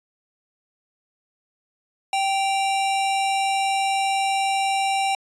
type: tone pair together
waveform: square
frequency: 781 / 2783 Hz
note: G5 / F7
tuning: -7 / -7 cents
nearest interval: octave + minor seventh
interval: 2200 cents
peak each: -21 / -30 dBFS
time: 2.13-5.15 s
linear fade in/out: 2 ms
effects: resampled to 22050 Hz